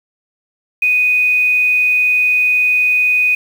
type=tone with quantisation; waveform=sine; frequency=2489 Hz; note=D#7; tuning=in tune; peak=-10 dBFS; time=0.82-3.35 s; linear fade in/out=5 ms; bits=6; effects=none